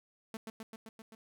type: tone with echo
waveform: sawtooth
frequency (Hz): 222.3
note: A3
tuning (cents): +18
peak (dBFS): -35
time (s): 0.34-0.37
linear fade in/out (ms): 2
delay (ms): 130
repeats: 6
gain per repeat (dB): -2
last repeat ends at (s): 1.15
effects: none

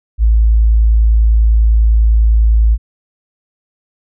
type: tone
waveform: sine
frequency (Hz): 55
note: A1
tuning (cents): 0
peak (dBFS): -6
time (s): 0.18-2.78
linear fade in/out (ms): 50
effects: none

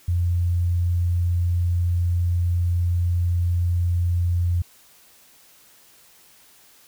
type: tone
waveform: sine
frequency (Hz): 87.31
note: F2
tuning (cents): 0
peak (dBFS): -18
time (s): 0.08-4.62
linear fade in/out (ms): 5
effects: white hiss -53 dBFS RMS until 6.87 s

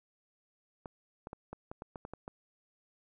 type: clicks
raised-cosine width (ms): 1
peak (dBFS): -28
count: 10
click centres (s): 0.858 / 1.271 / 1.331 / 1.53 / 1.715 / 1.821 / 1.958 / 2.051 / 2.136 / 2.279
effects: none

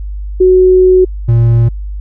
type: tone pair in turn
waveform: sine / triangle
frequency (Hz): 370 / 116.54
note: F#4 / A#2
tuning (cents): 0 / 0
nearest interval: octave + minor sixth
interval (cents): 2000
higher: first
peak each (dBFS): -3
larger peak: neither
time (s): 0.4-1.05 / 1.28-1.69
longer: first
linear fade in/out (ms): 10
effects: added 50 Hz sine -18 dBFS peak until 2 s

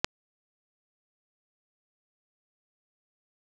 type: click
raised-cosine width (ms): 0.2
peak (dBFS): -5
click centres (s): 0.045
effects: none

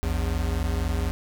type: tone pair together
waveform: square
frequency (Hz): 57.84 / 81.8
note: A#1 / E2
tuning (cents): -13 / -13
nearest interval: tritone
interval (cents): 600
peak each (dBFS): -27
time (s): 0.03-1.11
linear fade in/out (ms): 0
effects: none

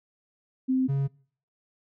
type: tone pair in turn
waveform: sine / triangle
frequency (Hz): 260 / 138.05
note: C4 / C#3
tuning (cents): -11 / -7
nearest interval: major seventh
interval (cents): 1096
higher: first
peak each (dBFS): -21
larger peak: neither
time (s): 0.68-0.88 / 0.88-1.08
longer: neither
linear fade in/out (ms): 20
effects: noise-tail reverb RT60 0.5 s tail -24 dB re dry

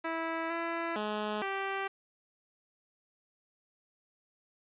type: tone with pitch steps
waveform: 10% pulse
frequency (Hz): 327.5 / 334.5 / 211.4 / 390.2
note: E4 / E4 / G#3 / G4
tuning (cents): -11 / +25 / +31 / -8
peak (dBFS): -24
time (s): 0.04-1.88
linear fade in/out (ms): 10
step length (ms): 460
effects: resampled to 8000 Hz + 10-bit

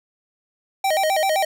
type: tone with vibrato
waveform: square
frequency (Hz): 697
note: F5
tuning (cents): -4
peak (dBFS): -18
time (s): 0.84-1.45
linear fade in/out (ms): 5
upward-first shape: square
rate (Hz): 7.7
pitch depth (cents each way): 190
effects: none

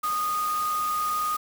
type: tone in noise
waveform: sine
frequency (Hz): 1235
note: D#6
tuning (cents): -13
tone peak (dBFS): -24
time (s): 0.03-1.37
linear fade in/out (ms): 10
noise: white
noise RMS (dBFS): -37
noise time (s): 0.03-1.37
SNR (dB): +10
effects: none

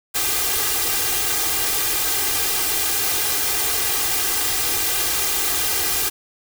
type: noise with comb filter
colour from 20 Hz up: white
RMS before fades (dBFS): -21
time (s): 0.14-6.1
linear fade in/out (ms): 20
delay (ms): 2.5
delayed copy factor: +0.9
effects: none

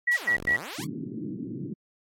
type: tone bursts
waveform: sine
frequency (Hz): 1931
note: B6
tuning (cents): -39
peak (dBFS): -20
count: 3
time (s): 0.07-0.567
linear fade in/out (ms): 10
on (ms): 99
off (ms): 100
type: exponential two-way sweep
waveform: 5% pulse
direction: down then up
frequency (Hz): 1200 to 34.65 to 1200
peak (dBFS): -25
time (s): 0.11-0.85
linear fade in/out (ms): 10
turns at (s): 0.43
type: band-pass noise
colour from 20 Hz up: white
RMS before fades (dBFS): -35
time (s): 0.78-1.74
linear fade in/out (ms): 10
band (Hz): 120 to 340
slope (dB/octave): 48
effects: AAC 64 kbps

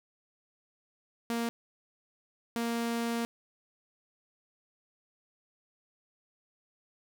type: tone bursts at uneven times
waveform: sawtooth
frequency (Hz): 233.1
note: A#3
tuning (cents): 0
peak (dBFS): -26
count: 2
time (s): 1.3-1.49 / 2.56-3.25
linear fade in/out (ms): 0
effects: none

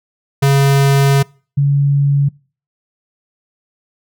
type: tone pair in turn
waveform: square / sine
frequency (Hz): 138.59 / 141.26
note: C#3 / C#3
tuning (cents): 0 / +33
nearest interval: unison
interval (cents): 33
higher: second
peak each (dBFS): -9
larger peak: neither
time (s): 0.42-1.23 / 1.57-2.29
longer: first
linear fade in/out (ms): 10
effects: noise-tail reverb RT60 0.4 s tail -25 dB re dry

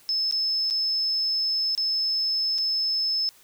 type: tone with dropouts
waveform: sine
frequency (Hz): 5230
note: E8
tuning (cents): -15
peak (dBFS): -22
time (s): 0.09-3.29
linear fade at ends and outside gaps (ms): 0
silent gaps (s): 0.311-0.324 / 0.701-0.708 / 1.75-1.777 / 2.581-2.585
effects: white hiss -55 dBFS RMS until 3.43 s

